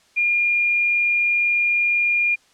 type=tone; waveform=sine; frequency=2414 Hz; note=D7; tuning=47 cents sharp; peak=-16 dBFS; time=0.16-2.36 s; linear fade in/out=20 ms; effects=white hiss -57 dBFS RMS until 2.53 s + low-pass 7000 Hz 12 dB/octave